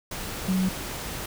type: tone in noise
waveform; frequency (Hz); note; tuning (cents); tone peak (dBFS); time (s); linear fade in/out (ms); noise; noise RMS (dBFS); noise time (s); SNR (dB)
sine; 187; F#3; +19; -21; 0.48-0.69; 5; pink; -34; 0.11-1.26; +10
effects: none